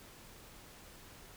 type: silence
effects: pink hiss -55 dBFS RMS until 1.36 s